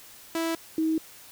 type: tone pair in turn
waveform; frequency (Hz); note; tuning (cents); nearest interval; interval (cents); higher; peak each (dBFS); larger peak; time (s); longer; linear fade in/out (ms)
sawtooth / sine; 328.8 / 318.5; E4 / D#4; -4 / +41; minor second; 55; first; -22; neither; 0.35-0.55 / 0.78-0.98; neither; 2
effects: white hiss -49 dBFS RMS until 1.31 s